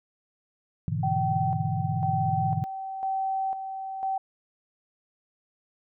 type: chord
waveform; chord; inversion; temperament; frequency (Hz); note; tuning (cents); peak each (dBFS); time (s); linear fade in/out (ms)
sine; E dominant seventh; first; just; 103.01 / 123.61 / 148.33 / 164.81; G#2 / B2 / D3 / E3; -14 / +2 / +18 / 0; -31; 0.88-2.64; 0
type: tone with tremolo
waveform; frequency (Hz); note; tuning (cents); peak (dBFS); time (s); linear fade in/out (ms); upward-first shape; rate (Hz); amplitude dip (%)
sine; 770; G5; -31; -25; 1.03-4.18; 5; square; 1; 55
effects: none